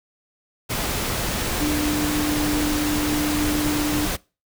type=tone in noise; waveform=sine; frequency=298.5 Hz; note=D4; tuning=28 cents sharp; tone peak=-21 dBFS; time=1.6-4.07 s; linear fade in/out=20 ms; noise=pink; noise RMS=-25 dBFS; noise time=0.69-4.17 s; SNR=+1 dB; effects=noise-tail reverb RT60 0.3 s tail -23 dB re dry